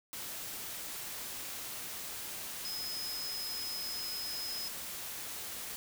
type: tone in noise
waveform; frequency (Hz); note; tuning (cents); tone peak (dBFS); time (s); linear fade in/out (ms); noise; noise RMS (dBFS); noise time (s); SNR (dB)
sine; 5100; D#8; +42; -38; 2.65-4.68; 0; white; -42; 0.13-5.76; +1
effects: none